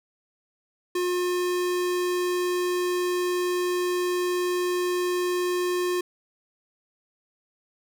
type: tone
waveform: square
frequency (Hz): 358.1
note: F4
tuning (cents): +43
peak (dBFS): -24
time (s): 0.95-6.01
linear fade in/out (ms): 5
effects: none